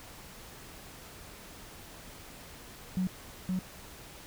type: tone with echo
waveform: triangle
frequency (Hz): 185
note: F#3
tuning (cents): 0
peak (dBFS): -23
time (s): 2.97-3.07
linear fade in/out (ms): 0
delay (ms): 520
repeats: 1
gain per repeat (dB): -2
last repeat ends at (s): 3.59
effects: tanh soft clip ceiling -25 dBFS + pink hiss -49 dBFS RMS until 4.26 s